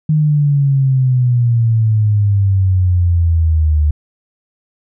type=exponential sweep; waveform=sine; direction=down; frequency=155.56 to 74.1 Hz; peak=-9 dBFS; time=0.09-3.91 s; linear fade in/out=5 ms; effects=none